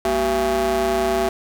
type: ring-modulated tone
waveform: 35% pulse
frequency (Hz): 146.83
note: D3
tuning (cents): 0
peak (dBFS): -13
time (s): 0.05-1.29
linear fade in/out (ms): 2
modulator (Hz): 529
effects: none